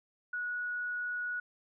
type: tone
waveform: sine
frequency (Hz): 1462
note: F#6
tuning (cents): -21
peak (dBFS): -33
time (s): 0.33-1.4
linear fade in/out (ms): 5
effects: none